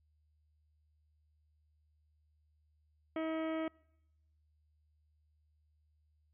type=harmonic tone; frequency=319.7 Hz; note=D#4; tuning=47 cents sharp; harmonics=1 / 2 / 3 / 4 / 5 / 6 / 7 / 8 / 9 / 10; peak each=-36 / -39 / -52 / -47 / -57 / -52 / -51 / -62 / -61 / -58 dBFS; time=3.16-3.68 s; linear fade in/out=2 ms; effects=noise-tail reverb RT60 0.9 s tail -26 dB re dry + added 76 Hz sine -70 dBFS peak until 6.33 s